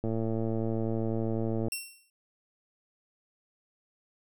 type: click train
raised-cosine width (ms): 2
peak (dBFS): -19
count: 185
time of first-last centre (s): 0.04-1.683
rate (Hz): 112
type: tone with exponential decay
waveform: 10% pulse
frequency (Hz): 2720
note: F7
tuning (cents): -46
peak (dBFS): -21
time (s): 1.72-2.1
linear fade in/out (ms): 2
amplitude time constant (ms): 81
effects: none